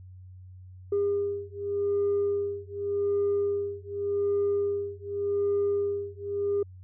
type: beating tone pair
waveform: sine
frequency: 403.6 / 404.46 Hz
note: G#4 / G#4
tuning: -49 / -46 cents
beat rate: 0.86 Hz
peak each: -27 dBFS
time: 0.92-6.63 s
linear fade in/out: 5 ms
effects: tanh soft clip ceiling -20 dBFS + added 92 Hz sine -44 dBFS peak until 6.83 s